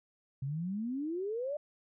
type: exponential sweep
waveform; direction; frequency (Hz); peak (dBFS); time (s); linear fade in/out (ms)
sine; up; 130 to 609; -33; 0.42-1.57; 5
effects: none